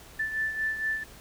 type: beating tone pair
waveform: sine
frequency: 1760 / 1764.3 Hz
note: A6 / A6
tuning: 0 / +4 cents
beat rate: 4.3 Hz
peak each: -28 / -35 dBFS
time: 0.19-1.04 s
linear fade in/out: 10 ms
effects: added 60 Hz sine -55 dBFS peak until 1.2 s + pink hiss -50 dBFS RMS until 1.2 s